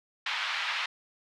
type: band-pass noise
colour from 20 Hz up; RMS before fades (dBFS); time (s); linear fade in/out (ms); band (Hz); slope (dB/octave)
white; -32; 0.26-0.86; 5; 940 to 3500; 24
effects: none